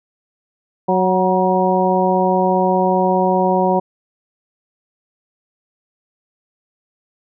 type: harmonic tone with a mistuned harmonic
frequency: 185 Hz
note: F#3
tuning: in tune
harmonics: 1 / 2 / 3 / 4 / 5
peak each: -19 / -19 / -19 / -19 / -19 dBFS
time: 0.88-3.8 s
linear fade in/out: 10 ms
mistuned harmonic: 5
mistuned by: +42 cents
effects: none